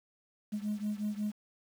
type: beating tone pair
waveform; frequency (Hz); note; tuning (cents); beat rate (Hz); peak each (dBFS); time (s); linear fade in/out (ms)
sine; 207.7 / 213.2; G#3 / G#3; 0 / +46; 5.5; -33 / -35; 0.52-1.32; 20
effects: tanh soft clip ceiling -28 dBFS + 9-bit